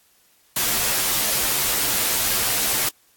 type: noise with comb filter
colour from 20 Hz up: white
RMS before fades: -21 dBFS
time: 0.56-2.89 s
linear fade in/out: 5 ms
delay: 12 ms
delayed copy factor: -0.9
effects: white hiss -59 dBFS RMS until 3.16 s + AAC 64 kbps